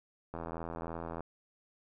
click train, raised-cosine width 1 ms, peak -26 dBFS, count 73, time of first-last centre 0.34-1.206 s, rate 83.1 Hz, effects none

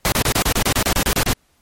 pink noise bursts, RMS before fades -17 dBFS, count 13, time 0.05-1.332 s, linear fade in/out 0 ms, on 70 ms, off 31 ms, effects pink hiss -60 dBFS RMS until 1.61 s + MP3 64 kbps

